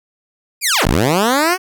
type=linear two-way sweep; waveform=10% pulse; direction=down then up; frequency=2515 to 34.9 to 382.4 Hz; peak=-4 dBFS; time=0.61-1.58 s; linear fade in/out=50 ms; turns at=0.86 s; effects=none

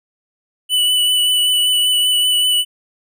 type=tone with vibrato; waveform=square; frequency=2974 Hz; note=F#7; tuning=8 cents sharp; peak=-13 dBFS; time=0.69-2.65 s; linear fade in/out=50 ms; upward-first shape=triangle; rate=5.2 Hz; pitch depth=20 cents each way; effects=none

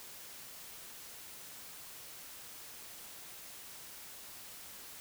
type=silence; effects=white hiss -50 dBFS RMS until 5 s

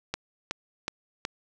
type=click train; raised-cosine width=0.2 ms; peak=-12 dBFS; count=4; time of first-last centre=0.14-1.251 s; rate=2.7 Hz; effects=none

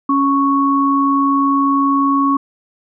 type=tone pair together; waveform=sine; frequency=277.2 / 1108.7 Hz; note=C#4 / C#6; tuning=0 / 0 cents; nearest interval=2 octaves; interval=2400 cents; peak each=-14 dBFS; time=0.09-2.37 s; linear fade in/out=5 ms; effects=none

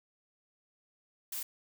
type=noise; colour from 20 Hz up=blue; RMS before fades=-38 dBFS; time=1.32-1.43 s; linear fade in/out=5 ms; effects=none

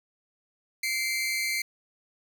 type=tone pair together; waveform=sawtooth; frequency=2093 / 2303 Hz; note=C7 / D7; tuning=0 / -34 cents; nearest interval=major second; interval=166 cents; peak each=-25 / -28 dBFS; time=0.83-1.62 s; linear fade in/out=5 ms; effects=none

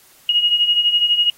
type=beating tone pair; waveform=sine; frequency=2872 / 2884 Hz; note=F7 / F#7; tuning=+48 / -45 cents; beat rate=12 Hz; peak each=-20 / -14 dBFS; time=0.29-1.3 s; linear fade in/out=2 ms; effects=white hiss -50 dBFS RMS until 1.37 s + AAC 48 kbps

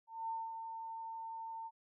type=tone with ADSR envelope; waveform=sine; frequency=903 Hz; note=A5; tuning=45 cents sharp; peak=-36 dBFS; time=0.07-1.71 s; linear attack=220 ms; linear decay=220 ms; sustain=-6 dB; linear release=47 ms; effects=none

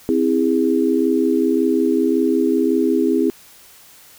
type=chord; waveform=sine; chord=C augmented; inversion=none; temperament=just; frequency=261.6 / 327 / 408.8 Hz; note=C4 / E4 / G#4; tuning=0 / -14 / -27 cents; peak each=-18 / -18 / -19 dBFS; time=0.09-3.3 s; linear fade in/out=0 ms; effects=white hiss -46 dBFS RMS until 4.18 s

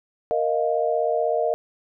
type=chord; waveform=sine; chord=Bb suspended fourth; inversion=none; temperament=equal; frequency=466.2 / 622.3 / 698.5 Hz; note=Bb4 / Eb5 / F5; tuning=0 / 0 / 0 cents; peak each=-24 / -23 / -25 dBFS; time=0.31-1.54 s; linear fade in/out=0 ms; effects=none

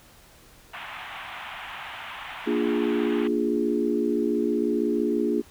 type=band-pass noise; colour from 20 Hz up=pink; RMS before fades=-38 dBFS; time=0.73-3.28 s; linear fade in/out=10 ms; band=710 to 3300 Hz; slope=48 dB/octave
type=chord; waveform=sine; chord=Bb dominant seventh; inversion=none; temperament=equal; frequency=233.1 / 293.7 / 349.2 / 415.3 Hz; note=Bb3 / D4 / F4 / Ab4; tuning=0 / 0 / 0 / 0 cents; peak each=-27 dBFS; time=2.46-5.42 s; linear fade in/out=20 ms
effects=pink hiss -53 dBFS RMS until 5.5 s

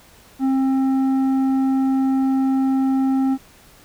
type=tone with tanh clipping; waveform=sine; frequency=266.2 Hz; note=C4; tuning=30 cents sharp; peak=-17 dBFS; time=0.39-3.38 s; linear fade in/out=50 ms; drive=8 dB; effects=pink hiss -49 dBFS RMS until 3.84 s

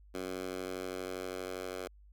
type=tone with high-pass filter sweep; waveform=10% pulse; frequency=92.5 Hz; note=F#2; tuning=in tune; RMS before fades=-40 dBFS; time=0.14-1.88 s; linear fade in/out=10 ms; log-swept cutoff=300 to 450 Hz; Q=1.3; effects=added 50 Hz sine -55 dBFS peak until 2.12 s

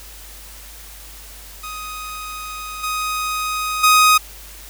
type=tone with level steps; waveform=sawtooth; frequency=1252 Hz; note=D#6; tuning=10 cents sharp; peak=-25 / -17 / -6 dBFS; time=1.63-4.18 s; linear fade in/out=10 ms; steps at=2.83 / 3.83 s; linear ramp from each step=10 ms; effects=added 50 Hz sine -40 dBFS peak until 4.69 s + white hiss -40 dBFS RMS until 4.69 s

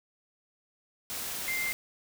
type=tone in noise; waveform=sine; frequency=2093 Hz; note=C7; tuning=in tune; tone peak=-30 dBFS; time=1.48-1.72 s; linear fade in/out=0 ms; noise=white; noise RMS=-36 dBFS; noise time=1.1-1.73 s; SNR=+3 dB; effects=none

